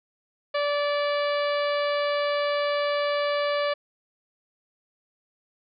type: harmonic tone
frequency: 580 Hz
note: D5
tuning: 22 cents flat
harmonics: 1 / 2 / 3 / 4 / 5 / 6 / 7 / 8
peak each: -24 / -30 / -34 / -36 / -38 / -40 / -41 / -42 dBFS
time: 0.54-3.74 s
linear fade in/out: 10 ms
effects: none